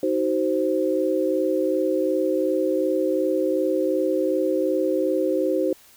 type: chord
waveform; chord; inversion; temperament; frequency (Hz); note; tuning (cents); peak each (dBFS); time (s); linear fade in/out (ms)
sine; C diminished; first; just; 314 / 376.7 / 523.3; Eb4 / Gb4 / C5; +16 / +31 / 0; -24 / -24 / -23; 0.03-5.73; 2
effects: white hiss -52 dBFS RMS until 5.96 s